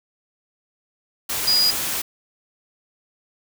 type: tone in noise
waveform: sine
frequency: 4900 Hz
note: D#8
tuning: 27 cents flat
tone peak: -15 dBFS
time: 1.47-1.71 s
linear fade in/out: 10 ms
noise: white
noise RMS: -25 dBFS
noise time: 1.29-2.02 s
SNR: +7 dB
effects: none